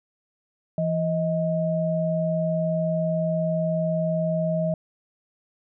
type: tone pair together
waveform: sine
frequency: 167.1 / 630.9 Hz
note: E3 / D#5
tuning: +24 / +24 cents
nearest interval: octave + major seventh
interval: 2300 cents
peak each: -24 dBFS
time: 0.78-4.74 s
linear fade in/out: 2 ms
effects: none